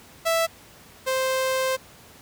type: tone pair in turn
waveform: sawtooth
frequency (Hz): 659.3 / 523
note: E5 / C5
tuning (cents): 0 / -1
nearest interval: major third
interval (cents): 401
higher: first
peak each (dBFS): -16 / -18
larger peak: first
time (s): 0.25-0.47 / 1.06-1.77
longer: second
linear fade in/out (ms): 20
effects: pink hiss -49 dBFS RMS until 2.21 s + high-pass 60 Hz 12 dB/octave